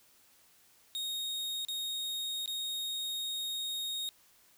40% pulse tone with dropouts, 3729 Hz, A#7, in tune, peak -33 dBFS, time 0.95-4.09 s, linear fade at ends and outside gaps 0 ms, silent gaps 1.649-1.685 / 2.459-2.477 s, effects white hiss -64 dBFS RMS until 4.57 s

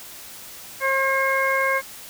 harmonic tone, 537 Hz, C5, 45 cents sharp, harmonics 1 / 2 / 3 / 4, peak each -24 / -24 / -24 / -24 dBFS, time 0.8-1.82 s, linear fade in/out 50 ms, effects white hiss -40 dBFS RMS until 2.09 s

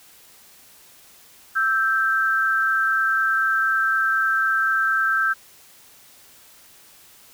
sine tone pair together, 1318.5 / 1569 Hz, E6 / G6, 0 / +1 cents, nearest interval minor third, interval 301 cents, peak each -22 / -19 dBFS, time 1.55-5.34 s, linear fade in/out 20 ms, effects white hiss -50 dBFS RMS until 7.33 s

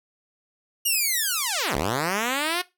5% pulse linear two-way sweep, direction down then up, 2900 to 61.74 to 367.7 Hz, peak -12 dBFS, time 0.85-2.62 s, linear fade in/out 10 ms, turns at 1.76 s, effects noise-tail reverb RT60 0.2 s tail -18 dB re dry

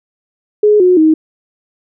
sine tone with pitch steps, 420 / 363.5 / 314.6 Hz, G#4 / F#4 / D#4, +19 / -31 / +19 cents, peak -5 dBFS, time 0.63-1.14 s, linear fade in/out 5 ms, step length 170 ms, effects none

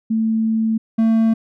sine / triangle tone pair in turn, 222.2 / 224.4 Hz, A3 / A3, +17 / +34 cents, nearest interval unison, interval 17 cents, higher second, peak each -15 / -10 dBFS, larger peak second, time 0.1-0.78 / 0.98-1.34 s, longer first, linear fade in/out 10 ms, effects none

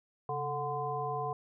harmonic tone with a mistuned harmonic, 146.83 Hz, D3, in tune, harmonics 1 / 3 / 5 / 7, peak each -40 / -38 / -36 / -37 dBFS, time 0.29-1.33 s, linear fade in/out 2 ms, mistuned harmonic 1, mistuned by -140 cents, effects none

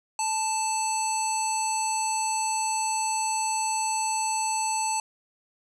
square tone with low-pass filter, 880 Hz, A5, in tune, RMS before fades -27 dBFS, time 0.19-5 s, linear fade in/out 2 ms, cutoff 7800 Hz, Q 6.3, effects none

